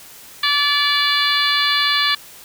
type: harmonic tone with a mistuned harmonic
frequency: 578 Hz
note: D5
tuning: 28 cents flat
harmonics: 2 / 3 / 4 / 5 / 6 / 7 / 8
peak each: -22 / -21 / -24 / -25 / -20 / -22 / -26 dBFS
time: 0.43-2.15 s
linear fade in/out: 5 ms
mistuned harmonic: 7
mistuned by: +27 cents
effects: white hiss -41 dBFS RMS until 2.44 s